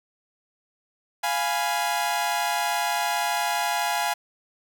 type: chord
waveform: sawtooth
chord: F diminished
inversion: none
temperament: equal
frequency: 698.5 / 830.6 / 987.8 Hz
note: F5 / Ab5 / Cb6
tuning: 0 / 0 / 0 cents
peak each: -24 / -22 / -27 dBFS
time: 1.23-4.14 s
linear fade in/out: 10 ms
effects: none